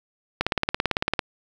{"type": "click train", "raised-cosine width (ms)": 0.3, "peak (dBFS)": -5, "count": 15, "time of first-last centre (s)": [0.41, 1.192], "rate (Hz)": 17.9, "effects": ["7-bit"]}